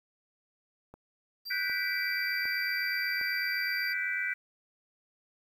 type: click train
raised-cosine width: 1 ms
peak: -34 dBFS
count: 4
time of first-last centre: 0.94-3.213 s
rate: 1.32 Hz
type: tone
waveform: square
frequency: 4718 Hz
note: D8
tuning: 7 cents sharp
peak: -38 dBFS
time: 1.45-3.94 s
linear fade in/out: 20 ms
type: chord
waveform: sine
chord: G major seventh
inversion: third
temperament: equal with one note detuned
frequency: 1480 / 1568 / 1975.5 / 2321 Hz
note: F#6 / G6 / B6 / D7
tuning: 0 / 0 / 0 / -21 cents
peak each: -36 / -37 / -33 / -35 dBFS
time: 1.5-4.34 s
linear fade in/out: 10 ms
effects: 10-bit